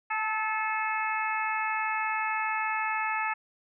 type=harmonic tone with a mistuned harmonic; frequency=433.5 Hz; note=A4; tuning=26 cents flat; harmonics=2 / 3 / 4 / 5 / 6; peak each=-31 / -33 / -34 / -35 / -36 dBFS; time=0.1-3.34 s; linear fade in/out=10 ms; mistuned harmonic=2; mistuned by=+20 cents; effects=none